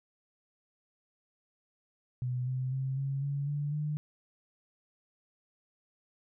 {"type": "tone with pitch steps", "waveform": "sine", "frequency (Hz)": [125.2, 129.02, 132.95, 137.01, 141.18, 145.49, 149.92], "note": ["B2", "C3", "C3", "C#3", "C#3", "D3", "D3"], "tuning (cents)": [24, -24, 28, -20, 32, -16, 36], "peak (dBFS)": -30, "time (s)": [2.22, 3.97], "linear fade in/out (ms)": 0, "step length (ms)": 250, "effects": []}